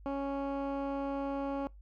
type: tone with low-pass filter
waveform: 15% pulse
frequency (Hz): 277.2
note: C#4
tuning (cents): 0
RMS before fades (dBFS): -35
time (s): 0.06-1.67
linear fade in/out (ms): 0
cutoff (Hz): 1200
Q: 0.5
effects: noise-tail reverb RT60 0.2 s tail -23 dB re dry + added 50 Hz sine -50 dBFS peak until 1.81 s